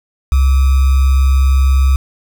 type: tone with sample-and-hold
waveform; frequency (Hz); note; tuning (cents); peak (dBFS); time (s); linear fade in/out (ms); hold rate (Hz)
sine; 66.8; C2; +36; -7; 0.32-1.96; 0; 1225
effects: none